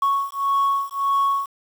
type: beating tone pair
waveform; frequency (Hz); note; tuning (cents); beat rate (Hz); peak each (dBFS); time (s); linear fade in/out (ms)
sine; 1107 / 1108.7; C#6 / C#6; -3 / 0; 1.7; -20; 0.02-1.46; 5
effects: tanh soft clip ceiling -14 dBFS + 7-bit